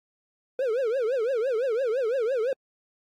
triangle tone with vibrato, 486.6 Hz, B4, 26 cents flat, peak -21 dBFS, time 0.59-2.53 s, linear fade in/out 2 ms, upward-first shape triangle, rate 5.9 Hz, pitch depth 260 cents each way, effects AAC 48 kbps

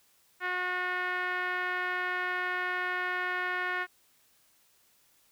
5% pulse tone with low-pass filter, 362.6 Hz, F#4, 35 cents flat, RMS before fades -32 dBFS, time 0.4-3.87 s, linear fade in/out 50 ms, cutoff 1700 Hz, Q 2.8, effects white hiss -66 dBFS RMS until 5.31 s

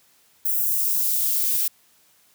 violet noise with high-pass filter sweep, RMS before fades -22 dBFS, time 0.45-1.68 s, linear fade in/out 5 ms, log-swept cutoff 11000 to 1300 Hz, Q 0.73, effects white hiss -59 dBFS RMS until 2.34 s + high-pass 60 Hz 12 dB/octave

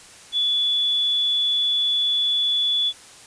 sine tone, 3435 Hz, A7, 42 cents flat, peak -18 dBFS, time 0.32-2.93 s, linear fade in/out 50 ms, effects white hiss -45 dBFS RMS until 3.26 s + resampled to 22050 Hz

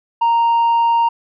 sine tone with tanh clipping, 930 Hz, A#5, 4 cents flat, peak -12 dBFS, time 0.21-1.09 s, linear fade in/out 10 ms, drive 2 dB, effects none

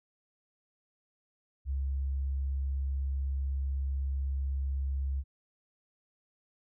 sine tone, 68 Hz, C#2, 33 cents flat, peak -29 dBFS, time 1.65-5.24 s, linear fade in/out 50 ms, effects none

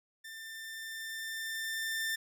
sawtooth tone with level ramp, 1789 Hz, A6, 28 cents sharp, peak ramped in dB -41 to -28 dBFS, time 0.24-2.16 s, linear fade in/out 10 ms, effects none

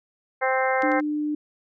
harmonic tone, 261.5 Hz, C4, 1 cent flat, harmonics 2 / 3 / 4 / 5 / 6 / 7 / 8, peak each -24 / -25 / -30 / -32 / -29 / -32 / -30 dBFS, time 0.41-1.01 s, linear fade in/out 20 ms
clicks, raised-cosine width 0.2 ms, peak -21 / -26 / -31 dBFS, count 3, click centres 0.822 / 0.918 / 0.999 s
sine tone, 299.3 Hz, D4, 33 cents sharp, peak -23 dBFS, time 0.83-1.35 s, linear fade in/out 5 ms
effects none

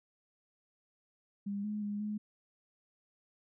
sine tone with pitch steps, 201.2 / 210.4 / 205.7 / 210.5 Hz, G3 / G#3 / G#3 / G#3, +45 / +23 / -16 / +24 cents, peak -34 dBFS, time 1.46-2.18 s, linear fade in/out 10 ms, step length 180 ms, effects none

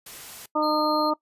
white noise, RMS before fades -41 dBFS, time 0.06-0.46 s, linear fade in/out 5 ms
harmonic tone, 304.8 Hz, D#4, 36 cents flat, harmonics 1 / 2 / 3 / 4, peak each -26 / -26 / -26 / -26 dBFS, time 0.55-1.14 s, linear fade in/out 10 ms
triangle tone, 4200 Hz, C8, 6 cents sharp, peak -30 dBFS, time 0.62-1.11 s, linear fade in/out 20 ms
effects noise-tail reverb RT60 0.1 s tail -20 dB re dry + resampled to 32000 Hz

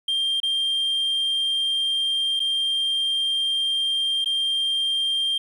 sine tone with dropouts, 3185 Hz, G7, 27 cents sharp, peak -18 dBFS, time 0.08-5.38 s, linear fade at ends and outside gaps 5 ms, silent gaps 0.402-0.431 / 2.395-2.401 / 4.245-4.258 s, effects tanh soft clip ceiling -19 dBFS + 9-bit

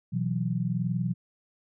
sine chord, B suspended fourth, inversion none, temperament equal, 123.47 / 164.81 / 185 Hz, B2 / E3 / F#3, 0 / 0 / 0 cents, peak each -30 dBFS, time 0.12-1.14 s, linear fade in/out 20 ms, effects none

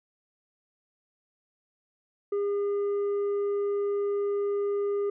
sine tone with tanh clipping, 405.2 Hz, G#4, 43 cents flat, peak -26 dBFS, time 2.32-5.1 s, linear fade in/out 5 ms, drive 4 dB, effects none

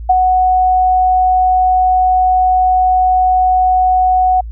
sine tone with ADSR envelope, 740 Hz, F#5, in tune, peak -4 dBFS, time 0.09-4.41 s, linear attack 10 ms, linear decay 29 ms, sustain -4 dB, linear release 8 ms, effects added 56 Hz sine -23 dBFS peak until 4.51 s

